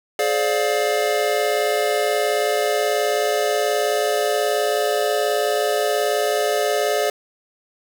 square chord, D half-diminished seventh, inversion second, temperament just, 422.9 / 528.6 / 587.3 / 704.8 Hz, Ab4 / C5 / D5 / F5, +31 / +18 / 0 / +16 cents, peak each -23 / -28 / -23 / -25 dBFS, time 0.19-7.1 s, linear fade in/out 2 ms, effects none

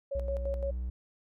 sine tone with tremolo, 554 Hz, C#5, 1 cent flat, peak -31 dBFS, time 0.11-0.71 s, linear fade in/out 10 ms, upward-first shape square, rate 5.8 Hz, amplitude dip 65%
triangle tone with vibrato, 61.74 Hz, B1, in tune, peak -30 dBFS, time 0.15-0.9 s, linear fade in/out 5 ms, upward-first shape square, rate 18 Hz, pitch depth 28 cents each way
effects none

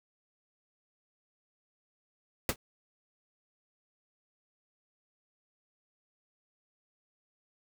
pink noise with exponential decay, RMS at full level -23 dBFS, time 2.49-2.56 s, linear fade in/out 2 ms, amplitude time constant 15 ms, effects none

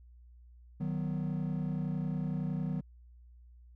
triangle chord, B major, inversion first, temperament just, 154.34 / 185.21 / 246.9 Hz, D#3 / F#3 / B3, -14 / +2 / 0 cents, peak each -32 / -33 / -38 dBFS, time 0.8-2.81 s, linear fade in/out 10 ms, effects tanh soft clip ceiling -21 dBFS + added 60 Hz sine -53 dBFS peak until 3.75 s

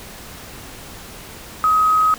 sine tone with quantisation, 1265 Hz, D#6, 28 cents sharp, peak -12 dBFS, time 1.64-2.14 s, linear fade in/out 0 ms, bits 6, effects pink hiss -37 dBFS RMS until 2.18 s

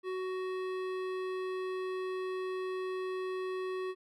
sine tone with hard clipping, 372.5 Hz, F#4, 12 cents sharp, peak -36 dBFS, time 0.03-3.95 s, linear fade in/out 50 ms, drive 15 dB, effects none

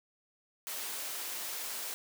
white high-pass noise, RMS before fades -39 dBFS, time 0.67-1.94 s, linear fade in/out 0 ms, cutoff 350 Hz, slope 12 dB/octave, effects none

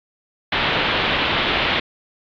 white low-pass noise, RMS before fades -20 dBFS, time 0.52-1.8 s, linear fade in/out 5 ms, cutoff 3700 Hz, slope 48 dB/octave, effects AAC 64 kbps

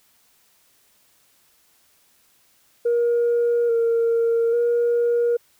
sine tone with pitch steps, 473.8 / 462.3 / 474.5 Hz, A#4 / A#4 / A#4, +28 / -14 / +31 cents, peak -15 dBFS, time 2.85-5.37 s, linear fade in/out 10 ms, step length 840 ms, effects tanh soft clip ceiling -14 dBFS + white hiss -60 dBFS RMS until 5.59 s

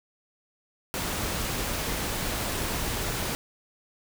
pink noise, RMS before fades -30 dBFS, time 0.94-3.35 s, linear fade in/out 0 ms, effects none

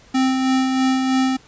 square tone with tremolo, 261.6 Hz, C4, in tune, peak -15 dBFS, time 0.14-1.37 s, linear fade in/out 10 ms, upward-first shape sine, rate 3.1 Hz, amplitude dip 35%, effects pink hiss -49 dBFS RMS until 1.47 s + resampled to 16000 Hz

